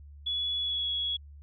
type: tone with pitch glide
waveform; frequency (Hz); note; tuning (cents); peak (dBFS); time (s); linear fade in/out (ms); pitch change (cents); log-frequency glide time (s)
sine; 3396 to 3351; G#7 to G#7; +38 to +15; -28; 0.26-1.17; 10; -23; 0.6-0.9
effects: added 72 Hz sine -46 dBFS peak until 1.42 s